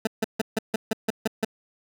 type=tone bursts; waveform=20% pulse; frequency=220 Hz; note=A3; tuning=in tune; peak=-16 dBFS; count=9; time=0.05-1.448 s; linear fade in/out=5 ms; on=22 ms; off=150 ms; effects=none